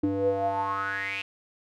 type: tone with band-pass filter sweep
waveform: square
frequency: 98 Hz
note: G2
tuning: in tune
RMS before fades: -28 dBFS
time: 0.03-1.22 s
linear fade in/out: 5 ms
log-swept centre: 320 to 2700 Hz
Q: 7.9
effects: none